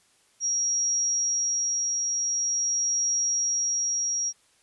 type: tone with tremolo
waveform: sine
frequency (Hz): 5660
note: F8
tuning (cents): +22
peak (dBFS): -22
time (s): 0.4-4.33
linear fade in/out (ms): 50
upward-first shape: triangle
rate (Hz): 0.46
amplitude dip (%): 25
effects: white hiss -63 dBFS RMS until 4.62 s + resampled to 24000 Hz